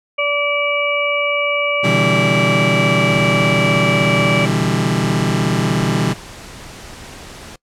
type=harmonic tone; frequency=578 Hz; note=D5; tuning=28 cents flat; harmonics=1 / 2 / 4 / 5; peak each=-19 / -23 / -18 / -26 dBFS; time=0.18-4.46 s; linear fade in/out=10 ms
type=chord; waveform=sawtooth; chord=E minor seventh; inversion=second; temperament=just; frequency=123.61 / 148.33 / 164.81 / 197.78 Hz; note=B2 / D3 / E3 / G3; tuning=+2 / +18 / 0 / +16 cents; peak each=-16 dBFS; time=1.83-6.14 s; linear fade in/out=20 ms
type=noise; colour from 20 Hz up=pink; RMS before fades=-35 dBFS; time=3.1-7.56 s; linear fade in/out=5 ms
effects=noise-tail reverb RT60 0.1 s tail -23 dB re dry + low-pass 9000 Hz 12 dB/octave